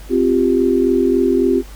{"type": "chord", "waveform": "sine", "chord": "C suspended fourth", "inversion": "none", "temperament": "just", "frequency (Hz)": [261.6, 348.8, 392.4], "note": ["C4", "F4", "G4"], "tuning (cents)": [0, -2, 2], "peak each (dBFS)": -16, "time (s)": [0.09, 1.63], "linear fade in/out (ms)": 50, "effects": ["added 50 Hz sine -33 dBFS peak until 1.75 s", "pink hiss -42 dBFS RMS until 1.75 s"]}